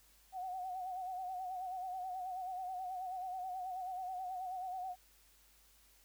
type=tone with vibrato; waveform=sine; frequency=741 Hz; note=F#5; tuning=2 cents sharp; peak=-39 dBFS; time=0.32-4.96 s; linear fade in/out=50 ms; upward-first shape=sine; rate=9.3 Hz; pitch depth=57 cents each way; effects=added 50 Hz sine -70 dBFS peak until 6.04 s + white hiss -67 dBFS RMS until 6.04 s